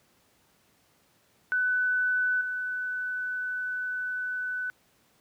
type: tone with level steps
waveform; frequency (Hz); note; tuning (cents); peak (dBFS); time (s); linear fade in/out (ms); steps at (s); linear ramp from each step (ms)
sine; 1498; F#6; +21; -23 / -29; 1.52-4.7; 0; 2.41; 2
effects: pink hiss -65 dBFS RMS until 5.2 s + high-pass 100 Hz 12 dB/octave